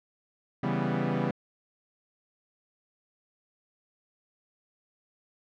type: chord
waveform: sawtooth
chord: C# half-diminished seventh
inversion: none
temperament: equal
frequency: 138.59 / 164.81 / 196 / 246.9 Hz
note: C#3 / E3 / G3 / B3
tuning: 0 / 0 / 0 / 0 cents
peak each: -28 dBFS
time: 0.63-1.31 s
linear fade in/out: 5 ms
effects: low-pass 2000 Hz 12 dB/octave